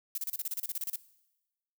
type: noise bursts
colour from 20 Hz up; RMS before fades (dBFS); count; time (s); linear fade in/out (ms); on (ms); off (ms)
violet; -34; 14; 0.15-0.959; 2; 29; 31
effects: noise-tail reverb RT60 1.0 s tail -19 dB re dry